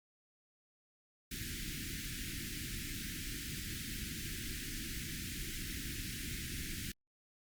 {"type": "band-stop noise", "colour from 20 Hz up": "pink", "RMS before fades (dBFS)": -42, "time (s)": [1.31, 6.92], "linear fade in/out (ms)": 5, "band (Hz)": [340, 1600], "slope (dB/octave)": 48, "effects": ["Opus 48 kbps"]}